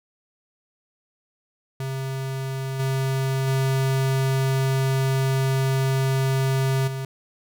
square tone with level steps, 133.6 Hz, C3, 36 cents sharp, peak -27 / -22 / -20 / -28 dBFS, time 1.8-7.05 s, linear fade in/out 2 ms, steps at 2.79 / 3.47 / 6.87 s, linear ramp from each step 10 ms, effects none

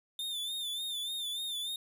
45% pulse tone with vibrato, 3578 Hz, A7, 28 cents sharp, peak -34 dBFS, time 0.19-1.76 s, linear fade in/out 2 ms, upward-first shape sine, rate 3.4 Hz, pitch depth 67 cents each way, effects none

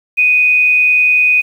sine tone with amplitude modulation, 2489 Hz, D#7, in tune, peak -6 dBFS, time 0.17-1.42 s, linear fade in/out 20 ms, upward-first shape sine, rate 150 Hz, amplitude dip 30%, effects 7-bit

